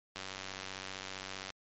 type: click train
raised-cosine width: 0.2 ms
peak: -23 dBFS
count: 129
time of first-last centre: 0.16-1.503 s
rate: 95.3 Hz
effects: MP3 32 kbps